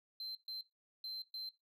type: tone bursts at uneven times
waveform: sine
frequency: 4107 Hz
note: C8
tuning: 33 cents flat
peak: -39 dBFS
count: 4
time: 0.2-0.35 / 0.48-0.61 / 1.04-1.22 / 1.34-1.49 s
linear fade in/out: 2 ms
effects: noise-tail reverb RT60 0.2 s tail -18 dB re dry + tanh soft clip ceiling -41 dBFS